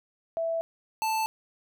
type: tone pair in turn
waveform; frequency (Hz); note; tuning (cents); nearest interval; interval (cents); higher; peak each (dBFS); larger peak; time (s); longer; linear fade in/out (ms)
sine / square; 660 / 881; E5 / A5; +2 / +2; perfect fourth; 500; second; -26; neither; 0.37-0.61 / 1.02-1.26; neither; 0
effects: none